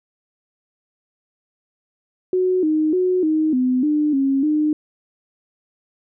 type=tone with pitch steps; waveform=sine; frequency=368.6 / 310 / 366.5 / 312.1 / 253.9 / 300.3 / 271.9 / 303.8 Hz; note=F#4 / D#4 / F#4 / D#4 / B3 / D4 / C#4 / D#4; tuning=-7 / -6 / -16 / +5 / +48 / +39 / -33 / -41 cents; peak=-15 dBFS; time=2.33-4.73 s; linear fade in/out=2 ms; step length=300 ms; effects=none